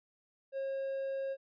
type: tone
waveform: triangle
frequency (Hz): 541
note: C#5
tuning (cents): -42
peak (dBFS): -32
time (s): 0.52-1.37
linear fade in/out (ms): 50
effects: resampled to 11025 Hz